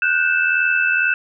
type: tone cluster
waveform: sine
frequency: 1461 / 1543 / 2637 Hz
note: F#6 / G6 / E7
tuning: -22 / -28 / 0 cents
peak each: -19 dBFS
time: 0.02-1.14 s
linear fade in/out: 2 ms
effects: none